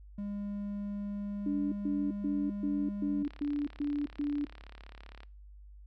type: tone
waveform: triangle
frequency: 203.3 Hz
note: G#3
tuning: 37 cents flat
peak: -33 dBFS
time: 0.18-3.23 s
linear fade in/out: 5 ms
type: tone bursts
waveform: sine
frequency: 290 Hz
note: D4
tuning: 22 cents flat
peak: -29 dBFS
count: 8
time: 1.46-4.45 s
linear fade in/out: 5 ms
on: 260 ms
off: 130 ms
type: click train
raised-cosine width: 0.3 ms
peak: -34 dBFS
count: 71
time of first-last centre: 3.25-5.233 s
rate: 35.3 Hz
effects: noise-tail reverb RT60 0.4 s tail -24 dB re dry + added 50 Hz sine -49 dBFS peak until 5.86 s